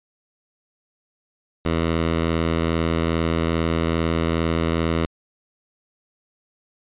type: tone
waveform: 10% pulse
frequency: 82.41 Hz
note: E2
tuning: in tune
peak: -11 dBFS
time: 1.65-5.06 s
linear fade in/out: 5 ms
effects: resampled to 8000 Hz